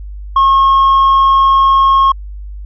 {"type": "tone", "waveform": "sine", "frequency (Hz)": 1084, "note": "C#6", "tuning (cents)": -39, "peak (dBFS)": -3, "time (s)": [0.36, 2.12], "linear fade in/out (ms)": 5, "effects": ["tanh soft clip ceiling -5 dBFS", "added 50 Hz sine -24 dBFS peak until 2.65 s"]}